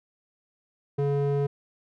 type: tone with band-pass filter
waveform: square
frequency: 141.7 Hz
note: C#3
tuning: 38 cents sharp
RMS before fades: -25 dBFS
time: 0.98-1.47 s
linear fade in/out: 10 ms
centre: 310 Hz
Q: 9.2
effects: none